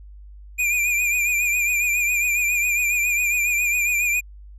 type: tone with vibrato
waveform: square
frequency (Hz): 2416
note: D7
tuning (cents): +48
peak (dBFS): -19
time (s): 0.58-4.21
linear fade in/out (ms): 20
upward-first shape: triangle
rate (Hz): 7.3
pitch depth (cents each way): 64
effects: added 50 Hz sine -39 dBFS peak until 4.58 s + resampled to 32000 Hz